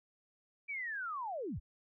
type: linear sweep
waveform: sine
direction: down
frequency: 2349 to 32.7 Hz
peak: -37 dBFS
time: 0.68-1.6 s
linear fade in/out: 20 ms
effects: none